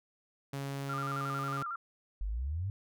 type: tone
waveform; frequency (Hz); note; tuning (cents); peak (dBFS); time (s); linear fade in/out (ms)
sawtooth; 138.59; C#3; 0; -32; 0.53-1.63; 5
type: tone with vibrato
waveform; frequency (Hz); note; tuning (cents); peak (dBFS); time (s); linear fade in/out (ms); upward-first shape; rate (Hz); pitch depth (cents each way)
sine; 1290; E6; -38; -35; 0.89-1.76; 5; square; 11; 110
type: exponential sweep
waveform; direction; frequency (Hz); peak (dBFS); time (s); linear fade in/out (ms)
sine; up; 45.08 to 103.83; -32; 2.21-2.7; 0
effects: none